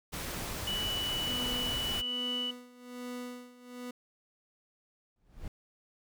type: noise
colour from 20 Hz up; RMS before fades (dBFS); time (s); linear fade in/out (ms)
pink; -38; 0.12-2.02; 20
type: tone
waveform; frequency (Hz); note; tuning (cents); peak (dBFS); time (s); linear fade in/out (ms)
sine; 2960; F#7; 0; -32; 0.67-2.51; 5
type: tone with tremolo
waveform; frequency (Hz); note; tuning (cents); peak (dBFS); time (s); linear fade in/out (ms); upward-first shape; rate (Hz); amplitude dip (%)
30% pulse; 246.9; B3; 0; -35; 1.27-3.91; 5; sine; 1.2; 85
type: noise with exponential growth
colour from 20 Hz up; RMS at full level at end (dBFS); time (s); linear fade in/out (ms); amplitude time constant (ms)
brown; -37; 5.16-5.48; 2; 68
effects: none

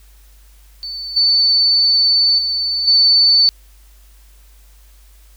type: tone with level steps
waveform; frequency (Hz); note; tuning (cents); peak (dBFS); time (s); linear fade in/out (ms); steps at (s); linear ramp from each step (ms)
sine; 4509; C#8; +29; -24 / -10 / -16 / -8; 0.83-3.49; 0; 1.16 / 2.38 / 2.87; 10
effects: added 50 Hz sine -43 dBFS peak until 5.36 s + white hiss -53 dBFS RMS until 5.36 s

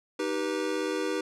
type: chord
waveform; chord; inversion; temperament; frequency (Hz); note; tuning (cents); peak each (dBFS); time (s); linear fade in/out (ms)
square; Eb augmented; none; just; 311.1 / 388.9 / 486.1; Eb4 / G4 / B4; 0 / -14 / -28; -33; 0.19-1.21; 5
effects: low-pass 8000 Hz 12 dB/octave

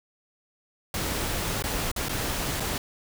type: noise with dropouts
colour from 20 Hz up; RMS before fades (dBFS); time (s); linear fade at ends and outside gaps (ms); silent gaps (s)
pink; -29; 0.94-2.78; 2; 1.624-1.639 / 1.916-1.962 / 2.085-2.093 / 2.599-2.603
effects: none

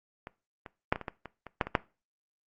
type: clicks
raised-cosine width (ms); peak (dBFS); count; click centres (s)
0.5; -25 / -27 / -8 / -20 / -24 / -19 / -25 / -27 / -10 / -21 / -7; 11; 0.271 / 0.662 / 0.925 / 0.959 / 1.013 / 1.082 / 1.257 / 1.467 / 1.612 / 1.67 / 1.752
effects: noise-tail reverb RT60 0.3 s tail -19 dB re dry + Opus 48 kbps

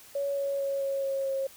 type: tone with pitch steps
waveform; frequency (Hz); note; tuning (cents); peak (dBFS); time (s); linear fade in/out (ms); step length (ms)
sine; 561 / 556.8 / 552.6 / 548.5 / 544.4 / 540.3; C#5 / C#5 / C#5 / C#5 / C#5 / C#5; +21 / +8 / -6 / -18 / -31 / -44; -27; 0.15-1.47; 5; 220
effects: white hiss -52 dBFS RMS until 1.56 s

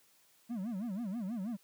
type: tone with vibrato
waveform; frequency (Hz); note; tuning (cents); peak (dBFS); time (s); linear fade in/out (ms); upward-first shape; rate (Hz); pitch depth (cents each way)
triangle; 212; G#3; +36; -33; 0.49-1.57; 20; sine; 6.2; 250
effects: white hiss -67 dBFS RMS until 1.63 s + high-pass 100 Hz 12 dB/octave

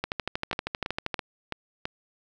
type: two click trains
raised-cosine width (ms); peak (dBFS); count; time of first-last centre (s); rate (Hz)
0.3; -14 / -12; 5 / 15; 0.53-1.855 / 0.04-1.142; 3.02 / 12.7
effects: 9-bit

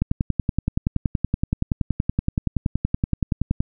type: click train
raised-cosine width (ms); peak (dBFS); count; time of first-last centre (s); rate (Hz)
5; -7; 39; 0.02-3.605; 10.6
effects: none

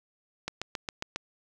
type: click train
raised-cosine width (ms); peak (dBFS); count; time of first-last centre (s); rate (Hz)
0.2; -15; 6; 0.48-1.16; 7.35
effects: none

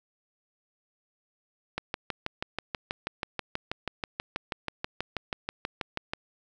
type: click train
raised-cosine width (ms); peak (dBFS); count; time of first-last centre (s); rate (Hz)
0.3; -14; 28; 1.78-6.135; 6.2
effects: none

